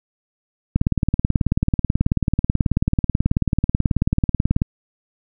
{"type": "click train", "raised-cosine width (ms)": 5, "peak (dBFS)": -4, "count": 72, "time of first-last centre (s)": [0.76, 4.619], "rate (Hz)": 18.4, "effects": []}